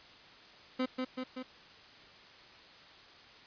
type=tone with echo; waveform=30% pulse; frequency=256.7 Hz; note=C4; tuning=33 cents flat; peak=-27 dBFS; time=0.79-0.86 s; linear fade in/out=10 ms; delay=190 ms; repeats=3; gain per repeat=-3 dB; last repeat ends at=1.43 s; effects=white hiss -55 dBFS RMS until 3.46 s + resampled to 11025 Hz